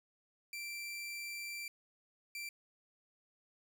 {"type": "tone bursts at uneven times", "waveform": "sawtooth", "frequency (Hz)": 2349, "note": "D7", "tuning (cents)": 0, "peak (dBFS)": -38, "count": 2, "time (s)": [[0.53, 1.68], [2.35, 2.49]], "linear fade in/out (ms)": 2, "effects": []}